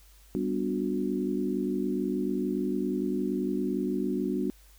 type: chord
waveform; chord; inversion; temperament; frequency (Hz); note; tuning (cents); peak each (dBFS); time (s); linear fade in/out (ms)
sine; G major seventh; none; equal with one note detuned; 196 / 246.9 / 293.7 / 364.1; G3 / B3 / D4 / F#4; 0 / 0 / 0 / -28; -32; 0.35-4.5; 0
effects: added 50 Hz sine -54 dBFS peak until 4.78 s + white hiss -60 dBFS RMS until 4.78 s